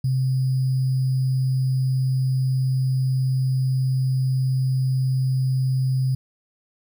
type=tone with sample-and-hold; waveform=sine; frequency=130.81 Hz; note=C3; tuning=in tune; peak=-18 dBFS; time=0.04-6.15 s; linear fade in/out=5 ms; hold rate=4900 Hz; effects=none